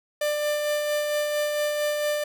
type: tone with tremolo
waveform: 45% pulse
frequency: 594 Hz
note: D5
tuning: 20 cents sharp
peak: -22 dBFS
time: 0.21-2.24 s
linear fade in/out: 5 ms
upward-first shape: sine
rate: 4.4 Hz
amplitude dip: 30%
effects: none